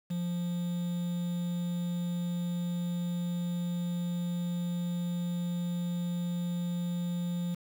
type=tone with quantisation; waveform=triangle; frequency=174.61 Hz; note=F3; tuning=in tune; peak=-28 dBFS; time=0.1-7.55 s; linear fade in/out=10 ms; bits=8; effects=none